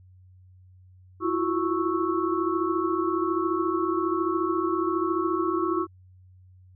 sine tone cluster, 330.8 / 344.1 / 365.3 / 1106 / 1315 Hz, E4 / F4 / F#4 / C#6 / E6, +6 / -26 / -22 / -4 / -5 cents, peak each -27 / -34 / -28 / -29 / -33 dBFS, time 1.2-5.87 s, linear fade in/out 50 ms, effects added 92 Hz sine -50 dBFS peak until 6.75 s

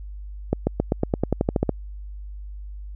accelerating click train, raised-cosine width 2 ms, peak -6 dBFS, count 13, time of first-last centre 0.53-1.693 s, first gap 140 ms, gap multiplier 0.93, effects added 50 Hz sine -33 dBFS peak until 2.95 s

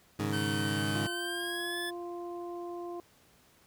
20% pulse chord, Ab suspended fourth, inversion none, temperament equal, 103.83 / 138.59 / 155.56 Hz, Ab2 / Db3 / Eb3, 0 / 0 / 0 cents, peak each -28 / -32 / -32 dBFS, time 0.19-1.07 s, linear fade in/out 5 ms
25% pulse tone with pitch glide, 1531 to 1728.4 Hz, G6 to A6, -41 to -31 cents, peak -31 dBFS, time 0.32-1.91 s, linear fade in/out 20 ms, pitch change +210 cents, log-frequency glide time 1.11-1.77 s
harmonic tone, 348.1 Hz, F4, 6 cents flat, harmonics 1 / 2 / 3, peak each -38 / -44 / -48 dBFS, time 0.95-3 s, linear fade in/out 0 ms
effects pink hiss -63 dBFS RMS until 3.66 s + high-pass 60 Hz 12 dB/octave

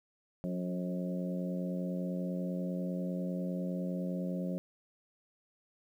harmonic tone with a mistuned harmonic, 90 Hz, F#2, 47 cents flat, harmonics 2 / 3 / 4 / 5 / 6 / 7, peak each -34 / -42 / -46 / -50 / -42 / -47 dBFS, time 0.44-4.58 s, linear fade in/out 0 ms, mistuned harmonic 3, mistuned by +33 cents, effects 11-bit

